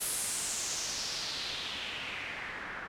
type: noise with low-pass filter sweep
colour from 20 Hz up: white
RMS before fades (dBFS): -37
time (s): 0-2.88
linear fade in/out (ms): 20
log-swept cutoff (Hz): 11000 to 1500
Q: 2.8
effects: none